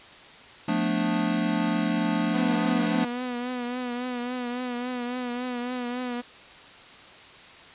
square chord, B half-diminished seventh, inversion second, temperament equal with one note detuned, 176.64 / 220 / 246.9 / 293.7 Hz, F3 / A3 / B3 / D4, +20 / 0 / 0 / 0 cents, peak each -30 / -28 / -32 / -29 dBFS, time 0.68-3.05 s, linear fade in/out 5 ms
sawtooth tone with vibrato, 246.7 Hz, B3, 2 cents flat, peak -25 dBFS, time 2.33-6.22 s, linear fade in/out 20 ms, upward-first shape triangle, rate 3.6 Hz, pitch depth 51 cents each way
effects white hiss -47 dBFS RMS until 7.74 s + resampled to 8000 Hz

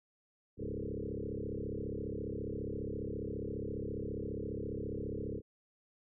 sine tone with frequency modulation, 259.8 Hz, C4, 12 cents flat, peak -36 dBFS, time 0.57-5.42 s, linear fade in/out 50 ms, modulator 34.7 Hz, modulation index 6.2, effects none

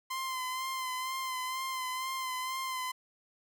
sawtooth tone with vibrato, 1036 Hz, C6, 17 cents flat, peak -30 dBFS, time 0.1-2.92 s, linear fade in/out 10 ms, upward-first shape sine, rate 2.1 Hz, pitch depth 32 cents each way, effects none

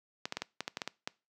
clicks, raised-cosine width 0.2 ms, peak -17 dBFS, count 10, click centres 0.255 / 0.324 / 0.37 / 0.42 / 0.606 / 0.679 / 0.771 / 0.818 / 0.876 / 1.075 s, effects noise-tail reverb RT60 0.3 s tail -23 dB re dry + high-pass 150 Hz 12 dB/octave

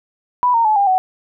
sine tone with pitch steps, 987.8 / 921.6 / 859.9 / 802.3 / 748.6 Hz, B5 / A#5 / A5 / G5 / F#5, 0 / -20 / -40 / +40 / +20 cents, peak -11 dBFS, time 0.43-0.98 s, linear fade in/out 0 ms, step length 110 ms, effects none

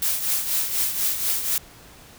blue noise with tremolo, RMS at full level -21 dBFS, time 0.02-1.58 s, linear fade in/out 2 ms, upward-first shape triangle, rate 4.1 Hz, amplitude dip 65%, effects pink hiss -47 dBFS RMS until 2.18 s

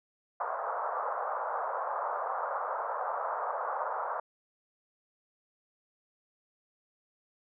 white band-pass noise, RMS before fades -34 dBFS, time 0.4-4.2 s, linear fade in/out 5 ms, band 520 to 1300 Hz, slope 48 dB/octave, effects none

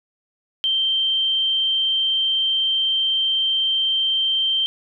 sine tone, 3136 Hz, G7, in tune, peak -17 dBFS, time 0.64-4.66 s, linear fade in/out 0 ms, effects none

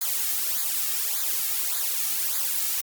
blue noise with flanger, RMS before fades -26 dBFS, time 0.01-2.81 s, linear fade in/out 5 ms, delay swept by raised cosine 0.35 to 2.05 ms, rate 1.7 Hz, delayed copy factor -0.75, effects Opus 48 kbps

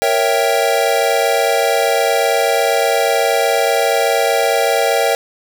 square chord, A# diminished seventh, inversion none, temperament equal, 466.2 / 554.4 / 659.3 / 784 Hz, A#4 / C#5 / E5 / G5, 0 / 0 / 0 / 0 cents, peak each -19 dBFS, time 0.02-5.15 s, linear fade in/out 0 ms, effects none

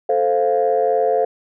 sine chord, F major, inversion first, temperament equal, 440 / 523.3 / 698.5 Hz, A4 / C5 / F5, 0 / 0 / 0 cents, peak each -18 dBFS, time 0.09-1.25 s, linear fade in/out 5 ms, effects tanh soft clip ceiling -7 dBFS

